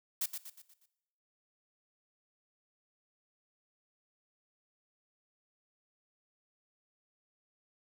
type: noise with echo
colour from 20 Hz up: blue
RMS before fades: -33 dBFS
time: 0.21-0.26 s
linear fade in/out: 5 ms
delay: 120 ms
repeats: 5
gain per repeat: -7 dB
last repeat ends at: 0.86 s
effects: noise-tail reverb RT60 0.9 s tail -18 dB re dry